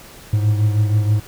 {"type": "beating tone pair", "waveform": "triangle", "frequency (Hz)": [104.9, 111.2], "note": ["G#2", "A2"], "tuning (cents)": [18, 19], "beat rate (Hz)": 6.3, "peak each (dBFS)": [-12, -20], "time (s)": [0.33, 1.2], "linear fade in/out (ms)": 5, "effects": ["pink hiss -41 dBFS RMS until 1.27 s"]}